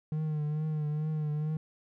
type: tone with vibrato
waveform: triangle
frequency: 152.7 Hz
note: D#3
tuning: 32 cents flat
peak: -27 dBFS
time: 0.12-1.57 s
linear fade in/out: 2 ms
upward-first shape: triangle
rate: 2.3 Hz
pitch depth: 48 cents each way
effects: none